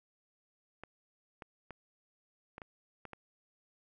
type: clicks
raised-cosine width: 0.5 ms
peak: -30 dBFS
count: 7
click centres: 0.836 / 1.422 / 1.707 / 2.581 / 2.618 / 3.053 / 3.133 s
effects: none